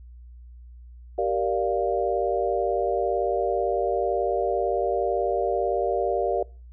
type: chord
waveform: sine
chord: G minor seventh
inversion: none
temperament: equal with one note detuned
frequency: 388.2 / 466.2 / 587.3 / 698.5 Hz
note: G4 / Bb4 / D5 / F5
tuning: -17 / 0 / 0 / 0 cents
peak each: -27 dBFS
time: 1.18-6.43 s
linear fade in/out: 5 ms
effects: noise-tail reverb RT60 0.4 s tail -25 dB re dry + added 60 Hz sine -42 dBFS peak until 6.72 s